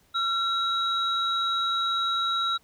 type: tone pair together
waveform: sine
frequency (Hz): 1359 / 3844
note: F6 / B7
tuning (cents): -48 / -48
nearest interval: octave + tritone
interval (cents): 1800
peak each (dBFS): -25 / -26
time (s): 0.14-2.58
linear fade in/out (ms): 20
effects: tanh soft clip ceiling -16 dBFS + pink hiss -63 dBFS RMS until 2.63 s